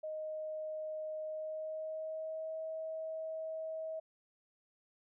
sine tone with pitch glide, 622.3 to 638.7 Hz, D#5 to D#5, 0 to +45 cents, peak -38 dBFS, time 0.03-4 s, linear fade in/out 10 ms, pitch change +45 cents, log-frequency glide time 1.25-2.59 s, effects none

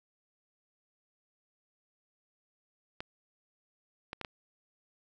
clicks, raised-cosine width 0.3 ms, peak -22 dBFS, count 4, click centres 3.005 / 4.131 / 4.213 / 4.248 s, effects none

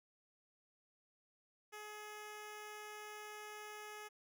10% pulse tone, 422.2 Hz, G#4, 29 cents sharp, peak -40 dBFS, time 1.72-4.09 s, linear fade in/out 20 ms, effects none

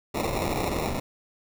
white noise with sample-and-hold, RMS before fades -28 dBFS, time 0.14-1 s, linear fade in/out 10 ms, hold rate 1575 Hz, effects none

